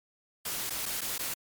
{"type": "noise with dropouts", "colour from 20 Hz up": "white", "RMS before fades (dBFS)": -34, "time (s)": [0.45, 1.34], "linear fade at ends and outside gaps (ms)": 5, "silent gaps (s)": [[0.697, 0.704], [0.857, 0.86], [1.009, 1.015], [1.181, 1.191]], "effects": ["MP3 96 kbps"]}